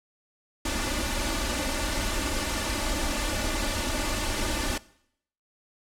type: noise with comb filter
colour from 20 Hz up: pink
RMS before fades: -28 dBFS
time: 0.65-4.78 s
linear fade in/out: 5 ms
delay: 3.4 ms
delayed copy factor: +0.95
effects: noise-tail reverb RT60 0.7 s tail -20 dB re dry + low-pass 10000 Hz 12 dB/octave